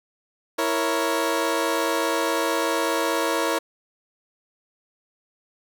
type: chord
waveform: 20% pulse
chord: A# diminished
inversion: second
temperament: equal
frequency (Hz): 329.6 / 466.2 / 554.4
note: E4 / A#4 / C#5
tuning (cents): 0 / 0 / 0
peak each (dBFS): -21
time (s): 0.58-3.59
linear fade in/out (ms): 10
effects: none